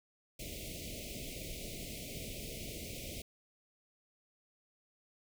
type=band-stop noise; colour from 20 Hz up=pink; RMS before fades=-44 dBFS; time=0.39-3.22 s; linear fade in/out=5 ms; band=680 to 2100 Hz; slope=96 dB/octave; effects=none